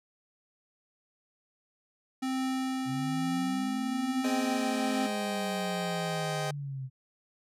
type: tone with tremolo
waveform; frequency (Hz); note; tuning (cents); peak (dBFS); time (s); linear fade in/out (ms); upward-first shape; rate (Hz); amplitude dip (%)
square; 261.6; C4; 0; -29; 2.22-5.07; 10; triangle; 1.1; 30
type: linear two-way sweep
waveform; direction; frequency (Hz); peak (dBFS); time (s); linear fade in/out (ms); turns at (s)
sine; up then down; 128.7 to 252.6 to 128.7; -34; 2.85-6.9; 50; 4.16
type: chord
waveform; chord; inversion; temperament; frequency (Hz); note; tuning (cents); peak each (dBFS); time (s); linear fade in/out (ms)
sawtooth; Ab major seventh; none; just; 415.3 / 519.1 / 623 / 778.7; Ab4 / C5 / Eb5 / G5; 0 / -14 / +2 / -12; -35 / -36 / -32 / -32; 4.24-6.51; 5
effects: low-pass 11000 Hz 12 dB/octave